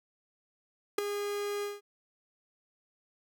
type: tone with ADSR envelope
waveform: 45% pulse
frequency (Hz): 409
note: G#4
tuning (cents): -26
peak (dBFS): -21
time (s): 0.98-1.81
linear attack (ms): 6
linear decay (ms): 5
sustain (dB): -11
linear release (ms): 180
effects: none